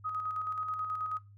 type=tone with tremolo; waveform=sine; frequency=1258 Hz; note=D#6; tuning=19 cents sharp; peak=-31 dBFS; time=0.04-1.19 s; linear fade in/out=20 ms; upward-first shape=square; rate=9.3 Hz; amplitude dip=40%; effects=noise-tail reverb RT60 0.3 s tail -21 dB re dry + added 101 Hz sine -52 dBFS peak until 1.37 s